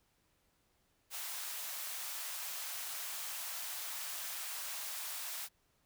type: high-pass noise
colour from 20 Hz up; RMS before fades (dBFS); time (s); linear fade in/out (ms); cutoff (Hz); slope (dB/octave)
white; -42; 1.1-5.49; 50; 650; 24
effects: pink hiss -75 dBFS RMS until 5.85 s